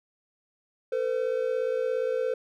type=tone pair together; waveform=triangle; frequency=452.8 / 510 Hz; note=A4 / C5; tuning=+50 / -44 cents; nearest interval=major second; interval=206 cents; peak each=-27 / -25 dBFS; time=0.92-2.34 s; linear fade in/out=5 ms; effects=none